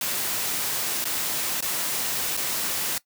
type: noise with dropouts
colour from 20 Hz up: white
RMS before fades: -27 dBFS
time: 0.01-2.98 s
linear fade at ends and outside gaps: 2 ms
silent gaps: 1.042-1.053 / 1.607-1.624 / 2.368-2.373 s
effects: noise-tail reverb RT60 0.1 s tail -19 dB re dry + high-pass 100 Hz 12 dB/octave